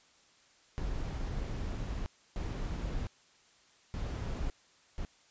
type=noise bursts at uneven times; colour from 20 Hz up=brown; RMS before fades=-36 dBFS; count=4; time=0.78-2.06 / 2.36-3.07 / 3.94-4.5 / 4.98-5.05 s; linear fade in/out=0 ms; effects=white hiss -64 dBFS RMS until 5.3 s + resampled to 16000 Hz